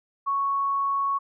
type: tone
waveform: sine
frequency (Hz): 1108.7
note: C#6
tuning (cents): 0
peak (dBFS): -22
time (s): 0.26-1.19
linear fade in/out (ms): 20
effects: none